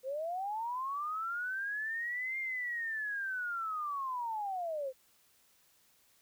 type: linear two-way sweep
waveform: sine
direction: up then down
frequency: 505 to 2123 to 505 Hz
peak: -34 dBFS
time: 0.03-4.93 s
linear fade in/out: 50 ms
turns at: 2.39 s
effects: white hiss -68 dBFS RMS until 6.21 s